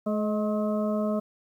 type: harmonic tone with a mistuned harmonic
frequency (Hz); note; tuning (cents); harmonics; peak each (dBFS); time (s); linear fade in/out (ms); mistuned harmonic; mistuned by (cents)
213.4; G#3; +47; 1 / 2 / 3 / 5 / 6; -26 / -34 / -29 / -40 / -40; 0.06-1.2; 10; 3; -30
effects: 10-bit